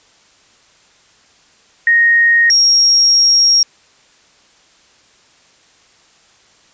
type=tone pair in turn; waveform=sine; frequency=1864.7 / 5588 Hz; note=A#6 / F8; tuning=0 / 0 cents; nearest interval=octave + perfect fifth; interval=1900 cents; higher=second; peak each=-7 dBFS; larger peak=neither; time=1.87-2.5 / 2.5-3.63 s; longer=second; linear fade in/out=2 ms; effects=white hiss -50 dBFS RMS until 6.73 s + resampled to 16000 Hz